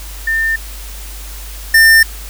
sine / square tone pair in turn, 1800 / 1800 Hz, A6 / A6, +39 / +39 cents, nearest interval unison, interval 0 cents, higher neither, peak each -12 / -5 dBFS, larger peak second, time 0.27-0.56 / 1.74-2.03 s, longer neither, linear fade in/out 5 ms, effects added 50 Hz sine -27 dBFS peak until 2.29 s + white hiss -33 dBFS RMS until 2.29 s

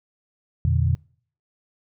sine tone cluster, 85.7 / 120.7 / 148.5 Hz, F2 / B2 / D3, -32 / -39 / +20 cents, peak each -20 / -22 / -25 dBFS, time 0.65-0.95 s, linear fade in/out 0 ms, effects noise-tail reverb RT60 0.5 s tail -24 dB re dry

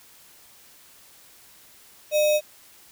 sine tone with sample-and-hold, 604 Hz, D5, 48 cents sharp, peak -17 dBFS, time 2.11-2.41 s, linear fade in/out 50 ms, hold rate 3150 Hz, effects white hiss -52 dBFS RMS until 2.91 s

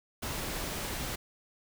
pink noise, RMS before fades -36 dBFS, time 0.22-1.16 s, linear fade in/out 10 ms, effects none

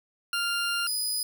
20% pulse tone pair in turn, 1396.9 / 4978 Hz, F6 / D#8, 0 / 0 cents, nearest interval octave + minor seventh, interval 2200 cents, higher second, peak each -21 dBFS, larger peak neither, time 0.33-0.87 / 0.87-1.23 s, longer first, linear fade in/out 2 ms, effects none

